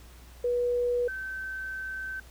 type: tone pair in turn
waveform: sine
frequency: 486.6 / 1541.7 Hz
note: B4 / G6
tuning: -26 / -29 cents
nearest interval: octave + minor sixth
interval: 1997 cents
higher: second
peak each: -24 / -33 dBFS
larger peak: first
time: 0.44-1.08 / 1.08-2.2 s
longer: second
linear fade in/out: 5 ms
effects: added 60 Hz sine -48 dBFS peak until 2.3 s + pink hiss -55 dBFS RMS until 2.3 s